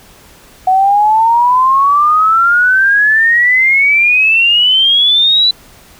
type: exponential sweep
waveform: sine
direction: up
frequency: 740 to 4000 Hz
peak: -6 dBFS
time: 0.67-5.51 s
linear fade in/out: 5 ms
effects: pink hiss -41 dBFS RMS until 5.99 s